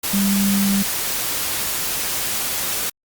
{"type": "tone in noise", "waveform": "sine", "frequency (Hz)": 198.3, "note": "G3", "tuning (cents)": 20, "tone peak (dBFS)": -16, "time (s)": [0.13, 0.83], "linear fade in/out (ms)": 10, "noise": "white", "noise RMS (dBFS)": -23, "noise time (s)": [0.03, 2.9], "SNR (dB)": 4, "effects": ["Opus 48 kbps"]}